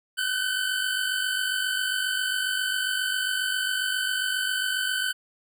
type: tone pair together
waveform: 25% pulse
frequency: 1495.6 / 1543 Hz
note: F#6 / G6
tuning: +18 / -28 cents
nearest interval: minor second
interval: 54 cents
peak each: -24 dBFS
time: 0.17-5.13 s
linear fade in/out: 20 ms
effects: none